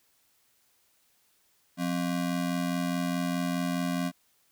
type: ring-modulated tone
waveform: square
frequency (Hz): 220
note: A3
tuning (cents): 0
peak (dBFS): -25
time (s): 1.77-4.12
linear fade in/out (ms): 50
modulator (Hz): 42.4
effects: white hiss -68 dBFS RMS until 4.51 s